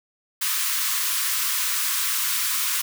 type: high-pass noise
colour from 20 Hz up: white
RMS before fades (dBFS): -24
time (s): 0.41-2.82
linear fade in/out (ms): 10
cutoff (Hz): 980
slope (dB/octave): 96
effects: none

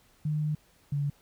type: tone pair in turn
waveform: sine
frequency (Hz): 151.7 / 143.19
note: D#3 / D3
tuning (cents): -44 / -43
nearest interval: minor second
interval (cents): 99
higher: first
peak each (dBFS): -26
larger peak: neither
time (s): 0.25-0.55 / 0.92-1.1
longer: first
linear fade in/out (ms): 5
effects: pink hiss -63 dBFS RMS until 1.21 s

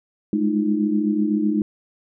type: tone cluster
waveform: sine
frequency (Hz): 204 / 211.9 / 308 / 341.5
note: G#3 / G#3 / D#4 / F4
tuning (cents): -31 / +35 / -17 / -39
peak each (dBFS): -27 / -21 / -21 / -29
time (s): 0.33-1.62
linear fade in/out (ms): 2
effects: none

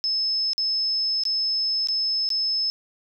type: tone with dropouts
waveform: sine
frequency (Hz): 5220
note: E8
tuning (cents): -18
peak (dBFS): -21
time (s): 0.04-2.7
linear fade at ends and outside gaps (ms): 0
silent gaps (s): 0.533-0.58 / 1.236-1.253 / 1.872-1.886 / 2.29-2.303
effects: none

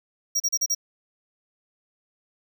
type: tone bursts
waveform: square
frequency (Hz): 5660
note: F8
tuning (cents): +22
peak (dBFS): -21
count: 5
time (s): 0.35-0.749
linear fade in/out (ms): 10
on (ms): 51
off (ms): 36
effects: none

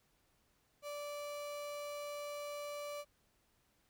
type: tone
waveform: 35% pulse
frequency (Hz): 583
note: D5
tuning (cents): -13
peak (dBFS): -40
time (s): 0.82-3.05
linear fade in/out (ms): 50
effects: pink hiss -75 dBFS RMS until 3.89 s

